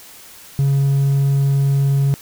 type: tone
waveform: triangle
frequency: 138.6 Hz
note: C#3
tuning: in tune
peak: -10 dBFS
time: 0.59-2.14 s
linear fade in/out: 0 ms
effects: tanh soft clip ceiling -6 dBFS + white hiss -41 dBFS RMS until 2.21 s